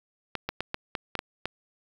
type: clicks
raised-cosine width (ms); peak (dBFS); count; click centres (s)
0.3; -13; 8; 0.353 / 0.49 / 0.606 / 0.744 / 0.952 / 1.153 / 1.191 / 1.456
effects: 7-bit